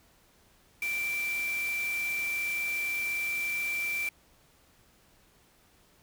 sine tone in noise, 2346 Hz, D7, 2 cents flat, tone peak -29 dBFS, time 0.82-4.09 s, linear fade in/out 2 ms, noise white, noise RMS -42 dBFS, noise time 0.82-4.09 s, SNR +10 dB, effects pink hiss -63 dBFS RMS until 6.02 s

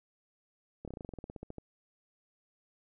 slowing click train, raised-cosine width 2 ms, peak -29 dBFS, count 16, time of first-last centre 0.85-1.583 s, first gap 27 ms, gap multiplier 1.08, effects none

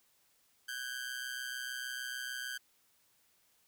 sawtooth ring-modulated tone, 1568 Hz, G6, in tune, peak -32 dBFS, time 0.68-2.58 s, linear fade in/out 10 ms, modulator 63.3 Hz, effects white hiss -71 dBFS RMS until 3.67 s

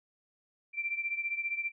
sine beating tone pair, 2349 / 2364 Hz, D7 / D7, 0 / +11 cents, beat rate 15 Hz, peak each -33 / -37 dBFS, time 0.73-1.72 s, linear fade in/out 50 ms, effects none

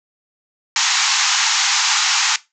white band-pass noise, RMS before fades -17 dBFS, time 0.76-2.36 s, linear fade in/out 2 ms, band 780 to 7200 Hz, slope 96 dB/octave, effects noise-tail reverb RT60 0.2 s tail -17 dB re dry

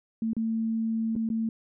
sine tone with dropouts, 224.4 Hz, A3, 34 cents sharp, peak -25 dBFS, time 0.22-1.49 s, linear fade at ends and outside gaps 2 ms, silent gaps 0.333-0.366 / 1.154-1.162 / 1.29-1.301 s, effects none

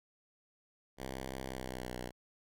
5% pulse tone with pitch glide, 65.5 to 61.93 Hz, C2 to B1, +2 to +5 cents, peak -29 dBFS, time 0.97-2.12 s, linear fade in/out 50 ms, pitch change -97 cents, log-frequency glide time 1.48-1.94 s, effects none

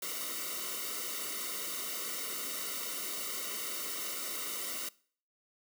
white noise with comb filter, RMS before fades -38 dBFS, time 0.02-4.89 s, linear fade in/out 5 ms, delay 1.2 ms, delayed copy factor -0.95, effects noise-tail reverb RT60 0.5 s tail -22 dB re dry + high-pass 200 Hz 12 dB/octave

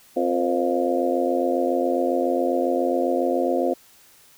harmonic tone with a mistuned harmonic, 87.31 Hz, F2, in tune, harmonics 3 / 4 / 5 / 6 / 7 / 8, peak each -26 / -25 / -30 / -24 / -29 / -27 dBFS, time 0.16-3.74 s, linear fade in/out 10 ms, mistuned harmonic 5, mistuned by +85 cents, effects white hiss -53 dBFS RMS until 4.37 s

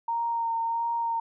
sine tone with vibrato, 924 Hz, A#5, 16 cents flat, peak -25 dBFS, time 0.08-1.2 s, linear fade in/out 5 ms, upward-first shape sine, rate 1.5 Hz, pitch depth 17 cents each way, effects none

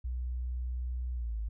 sine tone with pitch glide, 61.74 to 54.06 Hz, B1 to A1, 0 to -30 cents, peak -32 dBFS, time 0.04-1.49 s, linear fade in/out 10 ms, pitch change -230 cents, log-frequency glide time 1.14-1.38 s, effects none

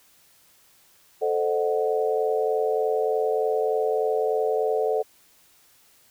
sine chord, A diminished seventh, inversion none, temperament equal with one note detuned, 440 / 523.3 / 613.7 / 740 Hz, A4 / C5 / Eb5 / Gb5, 0 / 0 / -24 / 0 cents, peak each -23 / -28 / -29 / -29 dBFS, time 1.21-5.03 s, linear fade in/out 20 ms, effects white hiss -58 dBFS RMS until 6.1 s

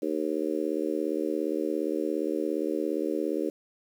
harmonic tone, 77.3 Hz, D#2, 11 cents flat, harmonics 3 / 4 / 5 / 6 / 7, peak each -38 / -30 / -32 / -33 / -35 dBFS, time 0.02-3.5 s, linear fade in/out 5 ms, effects 9-bit

